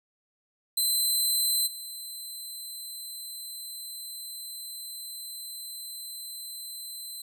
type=tone with level steps; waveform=15% pulse; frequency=4060 Hz; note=B7; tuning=47 cents sharp; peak=-17 / -31 dBFS; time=0.77-7.22 s; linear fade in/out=5 ms; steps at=1.66 s; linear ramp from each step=20 ms; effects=none